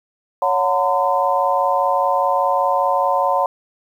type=tone cluster; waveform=sine; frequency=558 / 728 / 914 / 1019 Hz; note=C#5 / F#5 / A#5 / C6; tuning=+11 / -28 / -34 / -46 cents; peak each=-20 dBFS; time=0.42-3.46 s; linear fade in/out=2 ms; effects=8-bit